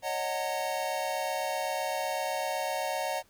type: chord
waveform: square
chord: D# minor seventh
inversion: third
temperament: equal with one note detuned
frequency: 554.4 / 622.3 / 740 / 912.1 Hz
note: C#5 / D#5 / F#5 / A#5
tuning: 0 / 0 / 0 / -38 cents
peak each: -37 / -36 / -35 / -37 dBFS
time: 0.02-3.23 s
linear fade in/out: 50 ms
effects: pink hiss -64 dBFS RMS until 3.29 s